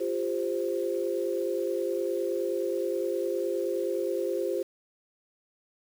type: chord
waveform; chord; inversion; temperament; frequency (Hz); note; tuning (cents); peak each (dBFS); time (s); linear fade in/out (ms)
sine; F suspended second; none; equal with one note detuned; 349.2 / 398.8 / 523.3; F4 / G4 / C5; 0 / +30 / 0; -31; 0-4.63; 10
effects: 8-bit